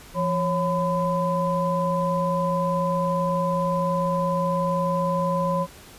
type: tone cluster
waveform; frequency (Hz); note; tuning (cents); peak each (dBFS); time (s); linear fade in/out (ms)
sine; 170.9 / 549 / 1009; F3 / C#5 / B5; -37 / -17 / +37; -25; 0.14-5.67; 50
effects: pink hiss -46 dBFS RMS until 5.98 s + resampled to 32000 Hz